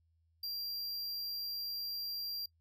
square tone, 4747 Hz, D8, 18 cents sharp, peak -38 dBFS, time 0.43-2.46 s, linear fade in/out 5 ms, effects noise-tail reverb RT60 0.1 s tail -25 dB re dry + added 82 Hz sine -70 dBFS peak until 2.6 s

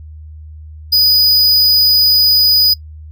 square tone, 4962 Hz, D#8, 6 cents flat, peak -8 dBFS, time 0.92-2.74 s, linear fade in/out 10 ms, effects noise-tail reverb RT60 0.1 s tail -22 dB re dry + added 77 Hz sine -30 dBFS peak until 3.11 s

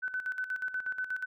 sine tone with tremolo, 1510 Hz, F#6, 35 cents sharp, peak -30 dBFS, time 0.02-1.26 s, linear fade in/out 20 ms, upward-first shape square, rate 8.3 Hz, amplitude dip 70%, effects none

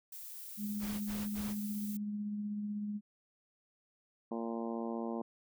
violet noise, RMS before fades -47 dBFS, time 0.12-1.97 s, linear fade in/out 5 ms
sine tone with tremolo, 207.7 Hz, G#3, in tune, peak -34 dBFS, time 0.57-3.01 s, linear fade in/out 50 ms, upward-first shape triangle, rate 16 Hz, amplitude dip 30%
pink noise bursts, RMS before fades -46 dBFS, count 3, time 0.79-1.552 s, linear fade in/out 50 ms, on 220 ms, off 51 ms
harmonic tone, 115.2 Hz, A#2, 20 cents flat, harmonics 2 / 3 / 4 / 5 / 6 / 7 / 8 / 9, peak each -38 / -42 / -44 / -46 / -48 / -49 / -50 / -51 dBFS, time 4.31-5.22 s, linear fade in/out 5 ms
effects none

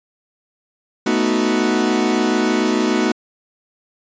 40% pulse chord, B dominant seventh, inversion third, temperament equal, 220 / 246.9 / 311.1 / 370 Hz, A3 / B3 / D#4 / F#4, 0 / 0 / 0 / 0 cents, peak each -20 dBFS, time 1.06-3.12 s, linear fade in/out 5 ms, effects resampled to 16000 Hz

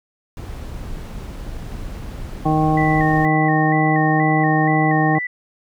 brown noise, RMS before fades -30 dBFS, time 0.37-3.25 s, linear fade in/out 0 ms
harmonic tone, 155.56 Hz, D#3, in tune, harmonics 1 / 2 / 3 / 4 / 5 / 7, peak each -18 / -19 / -27 / -28 / -19 / -27 dBFS, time 2.45-5.19 s, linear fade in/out 10 ms
sine tone with vibrato, 1909 Hz, A#6, 41 cents sharp, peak -22 dBFS, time 2.77-5.27 s, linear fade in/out 5 ms, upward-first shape square, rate 2.1 Hz, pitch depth 62 cents each way
effects none

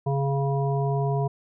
harmonic tone, 138.59 Hz, C#3, in tune, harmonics 1 / 3 / 5 / 7, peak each -23 / -29 / -31 / -34 dBFS, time 0.06-1.28 s, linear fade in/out 10 ms, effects none

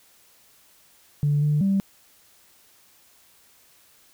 sine tone with pitch steps, 145.9 / 148.8 / 195.6 Hz, D3 / D3 / G3, -11 / +23 / -4 cents, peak -17 dBFS, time 1.23-1.8 s, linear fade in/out 0 ms, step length 190 ms, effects tanh soft clip ceiling -14 dBFS + white hiss -57 dBFS RMS until 4.13 s

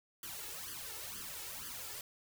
white noise with flanger, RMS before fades -45 dBFS, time 0.23-2.01 s, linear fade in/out 2 ms, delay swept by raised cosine 0.63 to 2.33 ms, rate 2.1 Hz, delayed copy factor +0.9, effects none

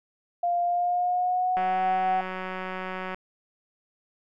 sine tone with pitch glide, 698.5 to 748.6 Hz, F5 to F#5, 0 to +20 cents, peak -22 dBFS, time 0.43-2.21 s, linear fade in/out 5 ms, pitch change +120 cents, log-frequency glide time 0.62-1.81 s
click train, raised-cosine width 0.5 ms, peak -19 dBFS, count 294, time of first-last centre 1.57-3.145 s, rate 186 Hz
effects none

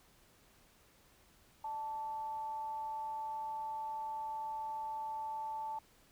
sine tone with amplitude modulation, 880 Hz, A5, in tune, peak -36 dBFS, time 1.64-5.79 s, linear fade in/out 5 ms, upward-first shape sine, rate 269 Hz, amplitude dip 35%, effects pink hiss -66 dBFS RMS until 6.11 s

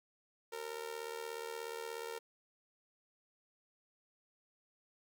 sawtooth tone with amplitude modulation, 459.9 Hz, A#4, 23 cents flat, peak -34 dBFS, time 0.52-2.19 s, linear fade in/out 10 ms, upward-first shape sine, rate 76.8 Hz, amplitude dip 80%, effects none

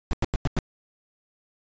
brown noise bursts, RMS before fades -22 dBFS, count 5, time 0.11-0.588 s, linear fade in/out 0 ms, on 22 ms, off 92 ms, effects resampled to 16000 Hz

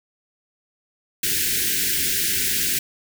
white band-stop noise, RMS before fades -22 dBFS, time 1.23-2.79 s, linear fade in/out 5 ms, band 440 to 1500 Hz, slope 96 dB/octave, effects none

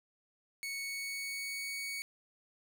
sawtooth tone with pitch glide, 2217 to 2235 Hz, C#7 to C#7, 0 to +14 cents, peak -34 dBFS, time 0.63-2.02 s, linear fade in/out 0 ms, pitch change +14 cents, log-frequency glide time 0.76-1.78 s, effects none

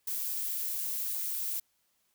violet noise, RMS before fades -34 dBFS, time 0.07-1.6 s, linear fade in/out 5 ms, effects white hiss -74 dBFS RMS until 2.14 s

